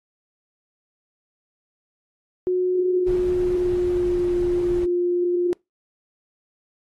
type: tone with pitch glide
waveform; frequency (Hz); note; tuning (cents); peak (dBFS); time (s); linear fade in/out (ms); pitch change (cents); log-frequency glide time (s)
sine; 364.8 to 353; F#4 to F4; -24 to +19; -18; 2.47-5.53; 0; -57; 2.79-4.36
type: noise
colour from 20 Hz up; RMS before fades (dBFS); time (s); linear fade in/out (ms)
brown; -33; 3.06-4.86; 20
effects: noise-tail reverb RT60 0.2 s tail -25 dB re dry + AAC 32 kbps